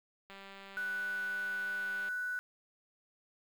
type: click train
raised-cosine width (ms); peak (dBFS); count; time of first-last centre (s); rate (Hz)
0.3; -35; 351; 0.3-2.086; 196
type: tone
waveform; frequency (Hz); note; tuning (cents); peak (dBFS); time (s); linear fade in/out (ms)
sine; 1485; F#6; +6; -34; 0.77-2.39; 0
effects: 9-bit